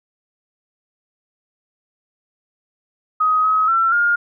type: tone with pitch steps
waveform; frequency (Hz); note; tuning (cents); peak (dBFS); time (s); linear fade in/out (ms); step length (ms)
sine; 1258 / 1274 / 1347 / 1416; D#6 / D#6 / E6 / F6; +19 / +41 / +37 / +23; -13; 3.2-4.16; 10; 240
effects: none